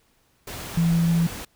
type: tone in noise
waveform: sine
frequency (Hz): 167.7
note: E3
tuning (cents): +30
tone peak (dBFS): -17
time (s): 0.77-1.27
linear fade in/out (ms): 5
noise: pink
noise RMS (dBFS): -35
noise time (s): 0.47-1.45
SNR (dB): +15
effects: pink hiss -64 dBFS RMS until 1.55 s